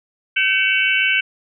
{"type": "tone cluster", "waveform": "sine", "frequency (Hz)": [1539, 2255, 2596, 2702, 2998], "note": ["G6", "C#7", "E7", "E7", "F#7"], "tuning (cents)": [-32, 29, -27, 42, 22], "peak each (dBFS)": [-20, -19, -25, -20, -23], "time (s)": [0.36, 1.21], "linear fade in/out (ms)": 10, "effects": []}